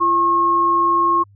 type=tone pair together; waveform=sine; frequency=341.1 / 1083 Hz; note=F4 / C#6; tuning=-41 / -41 cents; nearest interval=octave + minor sixth; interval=2000 cents; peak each=-23 / -13 dBFS; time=0-1.24 s; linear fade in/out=20 ms; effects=added 100 Hz sine -46 dBFS peak until 1.35 s